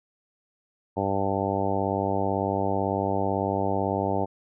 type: harmonic tone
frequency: 98 Hz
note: G2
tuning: in tune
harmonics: 1 / 2 / 3 / 4 / 5 / 6 / 7 / 8 / 9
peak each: -32 / -32 / -32 / -32 / -32 / -32 / -32 / -32 / -32 dBFS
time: 0.96-4.26 s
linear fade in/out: 20 ms
effects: none